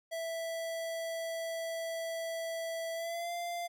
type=tone with pitch glide; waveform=square; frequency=659.3 to 692.9 Hz; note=E5 to F5; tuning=0 to -14 cents; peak=-36 dBFS; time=0.11-3.68 s; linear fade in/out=20 ms; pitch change=+86 cents; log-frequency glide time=2.94-3.32 s; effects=none